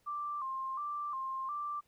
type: tone with vibrato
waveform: sine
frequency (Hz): 1116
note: C#6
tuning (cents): +11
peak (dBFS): -35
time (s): 0.06-1.81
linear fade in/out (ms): 20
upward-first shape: square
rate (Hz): 1.4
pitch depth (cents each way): 91
effects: pink hiss -73 dBFS RMS until 1.87 s